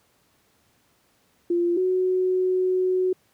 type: tone pair in turn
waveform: sine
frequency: 346.4 / 369.6 Hz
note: F4 / F#4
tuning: -14 / -2 cents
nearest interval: minor second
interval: 112 cents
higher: second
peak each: -19 dBFS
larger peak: neither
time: 1.5-1.77 / 1.77-3.13 s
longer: second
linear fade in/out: 5 ms
effects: pink hiss -64 dBFS RMS until 3.33 s + high-pass 80 Hz 12 dB/octave